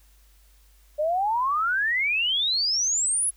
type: exponential sweep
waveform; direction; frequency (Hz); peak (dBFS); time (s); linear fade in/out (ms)
sine; up; 584 to 10880; -21; 0.98-3.31; 20
effects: added 50 Hz sine -54 dBFS peak until 3.36 s + white hiss -62 dBFS RMS until 3.36 s